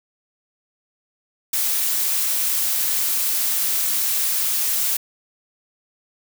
blue noise, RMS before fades -21 dBFS, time 1.53-4.97 s, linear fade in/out 5 ms, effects none

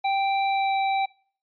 square tone with pitch glide, 784 to 779 Hz, G5 to G5, 0 to -11 cents, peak -22 dBFS, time 0.04-1.06 s, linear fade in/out 10 ms, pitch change -11 cents, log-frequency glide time 0.47-0.75 s, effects noise-tail reverb RT60 0.5 s tail -25 dB re dry + resampled to 11025 Hz

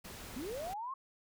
pink noise, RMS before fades -48 dBFS, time 0.04-0.74 s, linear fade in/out 10 ms
sine linear sweep, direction up, 227.2 to 1100 Hz, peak -38 dBFS, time 0.36-0.94 s, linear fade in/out 5 ms
effects none

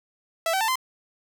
sawtooth tone with pitch steps, 659.3 / 766.1 / 890.3 / 1034.6 Hz, E5 / G5 / A5 / C6, 0 / -40 / +20 / -20 cents, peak -18 dBFS, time 0.46-0.756 s, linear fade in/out 2 ms, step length 74 ms, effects none

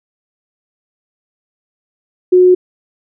sine tone, 364.3 Hz, F#4, 27 cents flat, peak -4 dBFS, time 2.32-2.55 s, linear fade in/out 10 ms, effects none

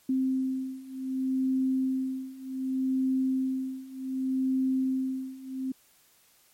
sine beating tone pair, 261.6 / 262.26 Hz, C4 / C4, 0 / +4 cents, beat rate 0.66 Hz, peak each -30 / -28 dBFS, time 0.09-5.72 s, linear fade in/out 5 ms, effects white hiss -62 dBFS RMS until 6.53 s + MP3 64 kbps

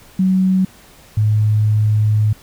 sine tone pair in turn, 187.7 / 106.84 Hz, F#3 / G#2, +25 / +50 cents, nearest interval minor seventh, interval 975 cents, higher first, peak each -11 dBFS, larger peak neither, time 0.19-0.65 / 1.17-2.33 s, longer second, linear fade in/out 5 ms, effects pink hiss -45 dBFS RMS until 2.42 s

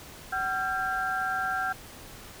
sine tone cluster, 756 / 1370 / 1591 Hz, F#5 / F6 / G6, +37 / -34 / +25 cents, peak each -31 dBFS, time 0.32-1.73 s, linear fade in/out 10 ms, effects pink hiss -46 dBFS RMS until 2.4 s

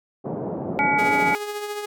pink band-pass noise, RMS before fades -29 dBFS, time 0.24-1.35 s, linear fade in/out 20 ms, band 140 to 740 Hz, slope 24 dB/octave
harmonic tone, 283.5 Hz, C#4, 39 cents sharp, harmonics 1 / 3 / 5 / 7 / 8, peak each -31 / -20 / -28 / -31 / -22 dBFS, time 0.79-1.35 s, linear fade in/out 0 ms
sawtooth tone with tremolo, 415.3 Hz, G#4, in tune, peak -22 dBFS, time 0.98-1.86 s, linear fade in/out 10 ms, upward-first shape triangle, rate 14 Hz, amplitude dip 50%
effects none

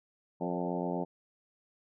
harmonic tone with a mistuned harmonic, 88.1 Hz, F2, 16 cents sharp, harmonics 2 / 3 / 4 / 5 / 6 / 7 / 8 / 9 / 10, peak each -36 / -38 / -39 / -40 / -41 / -41 / -42 / -43 / -43 dBFS, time 0.4-1.05 s, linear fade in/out 20 ms, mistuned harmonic 6, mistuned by +31 cents, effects none

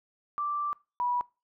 sine tone pair in turn, 1173 / 976.2 Hz, D6 / B5, -2 / -20 cents, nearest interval minor third, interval 318 cents, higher first, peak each -28 / -26 dBFS, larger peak second, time 0.38-0.73 / 1-1.21 s, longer first, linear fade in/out 0 ms, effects noise-tail reverb RT60 0.3 s tail -23 dB re dry

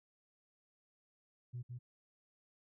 sine tone with echo, 122.5 Hz, B2, 14 cents flat, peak -39 dBFS, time 1.53-1.63 s, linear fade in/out 20 ms, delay 160 ms, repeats 1, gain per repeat -3 dB, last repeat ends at 1.79 s, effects tanh soft clip ceiling -37 dBFS

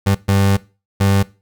30% pulse tone bursts at uneven times, 98.5 Hz, G2, 9 cents sharp, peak -9 dBFS, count 3, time 0.06-0.15 / 0.28-0.57 / 1-1.23 s, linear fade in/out 10 ms, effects noise-tail reverb RT60 0.3 s tail -19 dB re dry

